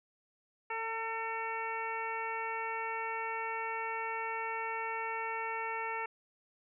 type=harmonic tone; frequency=450 Hz; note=A4; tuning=39 cents sharp; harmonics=1 / 2 / 3 / 4 / 5 / 6; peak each=-43 / -38 / -42 / -44 / -41 / -46 dBFS; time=0.7-6.06 s; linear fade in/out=5 ms; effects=none